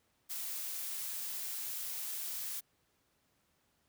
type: noise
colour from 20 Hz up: blue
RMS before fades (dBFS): -40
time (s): 0.29-2.61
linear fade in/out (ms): 20
effects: pink hiss -75 dBFS RMS until 3.88 s + high-pass 60 Hz 12 dB/octave

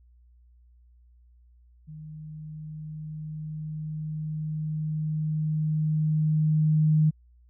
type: tone with level ramp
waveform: sine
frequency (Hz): 154.6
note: D#3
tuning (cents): -11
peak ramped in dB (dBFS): -39 to -17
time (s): 1.87-7.11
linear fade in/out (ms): 20
effects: added 60 Hz sine -54 dBFS peak until 7.49 s

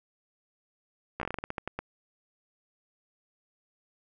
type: slowing click train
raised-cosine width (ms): 0.5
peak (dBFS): -18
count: 13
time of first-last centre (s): 1.2-1.79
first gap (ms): 14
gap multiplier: 1.21
effects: none

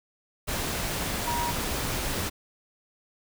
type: tone in noise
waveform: sine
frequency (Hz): 953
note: A#5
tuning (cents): +38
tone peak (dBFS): -28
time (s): 1.26-1.52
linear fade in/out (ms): 20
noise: pink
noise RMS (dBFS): -30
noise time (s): 0.47-2.3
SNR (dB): -1
effects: none

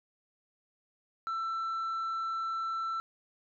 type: tone with tanh clipping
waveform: triangle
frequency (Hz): 1335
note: E6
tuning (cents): +22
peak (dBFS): -32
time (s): 1.27-3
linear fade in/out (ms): 0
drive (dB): 7
effects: none

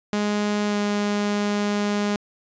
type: tone with pitch glide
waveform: sawtooth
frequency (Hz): 207.7 to 205.9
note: G#3 to G#3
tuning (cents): 0 to -15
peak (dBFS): -17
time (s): 0.13-2.16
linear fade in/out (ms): 0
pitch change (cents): -15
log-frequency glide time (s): 0.67-0.76
effects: resampled to 16000 Hz

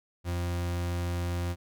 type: tone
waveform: 40% pulse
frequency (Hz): 87.31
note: F2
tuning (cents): 0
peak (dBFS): -28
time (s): 0.24-1.56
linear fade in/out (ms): 50
effects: none

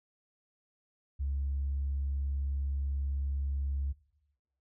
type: tone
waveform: sine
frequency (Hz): 69.3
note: C#2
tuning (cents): 0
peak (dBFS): -29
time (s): 1.19-3.93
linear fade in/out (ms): 20
effects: noise-tail reverb RT60 1.0 s tail -20 dB re dry + tanh soft clip ceiling -26 dBFS

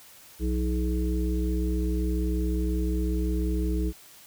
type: harmonic tone with a mistuned harmonic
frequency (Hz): 60.8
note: B1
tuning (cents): -26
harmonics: 1 / 3 / 5 / 7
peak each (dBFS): -25 / -33 / -31 / -36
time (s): 0.39-3.93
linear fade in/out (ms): 50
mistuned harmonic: 5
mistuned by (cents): +89
effects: white hiss -51 dBFS RMS until 4.26 s

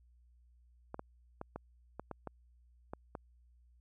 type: clicks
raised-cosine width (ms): 1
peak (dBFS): -27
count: 9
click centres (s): 0.944 / 0.994 / 1.414 / 1.56 / 1.996 / 2.113 / 2.273 / 2.935 / 3.152
effects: added 60 Hz sine -62 dBFS peak until 3.8 s

